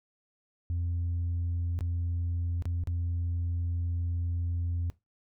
sine tone with dropouts, 86.1 Hz, F2, 24 cents flat, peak -26 dBFS, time 0.7-4.9 s, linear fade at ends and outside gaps 0 ms, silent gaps 1.79-1.808 / 2.623-2.655 / 2.837-2.873 s, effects noise-tail reverb RT60 0.2 s tail -20 dB re dry + tanh soft clip ceiling -26 dBFS

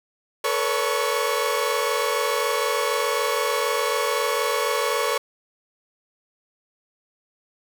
sawtooth tone cluster, 439.8 / 486.6 / 565 / 1106 Hz, A4 / B4 / C#5 / C#6, -1 / -26 / +33 / -4 cents, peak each -23 dBFS, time 0.44-5.18 s, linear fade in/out 5 ms, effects none

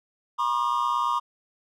triangle tone cluster, 961 / 1078 / 1207 Hz, B5 / C#6 / D6, -48 / -49 / +47 cents, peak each -25 dBFS, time 0.38-1.2 s, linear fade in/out 20 ms, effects none

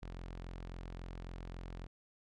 sawtooth tone, 43.65 Hz, F1, in tune, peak -40 dBFS, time 0.02-1.87 s, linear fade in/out 10 ms, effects low-pass 5000 Hz 12 dB/octave

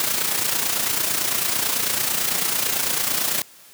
white noise with amplitude modulation, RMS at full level -20 dBFS, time 0-3.42 s, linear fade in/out 2 ms, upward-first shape sine, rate 29 Hz, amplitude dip 55%, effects white hiss -48 dBFS RMS until 3.73 s + high-pass 100 Hz 12 dB/octave

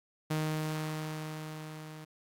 sawtooth tone with level ramp, 155.4 Hz, D#3, 2 cents flat, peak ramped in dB -25 to -41 dBFS, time 0.3-2.05 s, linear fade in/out 10 ms, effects AAC 48 kbps

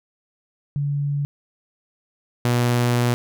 sine / sawtooth tone pair in turn, 143.2 / 121.22 Hz, D3 / B2, -43 / -32 cents, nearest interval minor third, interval 289 cents, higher first, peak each -20 / -13 dBFS, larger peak second, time 0.76-1.25 / 2.45-3.14 s, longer second, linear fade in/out 0 ms, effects none

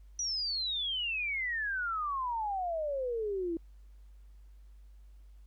sine exponential sweep, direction down, 5920 to 324 Hz, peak -31 dBFS, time 0.19-3.57 s, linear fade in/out 2 ms, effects added 50 Hz sine -51 dBFS peak until 5.46 s + pink hiss -75 dBFS RMS until 5.46 s

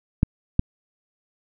clicks, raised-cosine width 5 ms, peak -4 dBFS, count 2, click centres 0.231 / 0.594 s, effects none

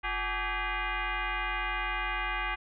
sine tone with frequency modulation, 447.3 Hz, A4, 28 cents sharp, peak -29 dBFS, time 0.03-2.56 s, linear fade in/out 20 ms, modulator 401 Hz, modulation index 5.5, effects none

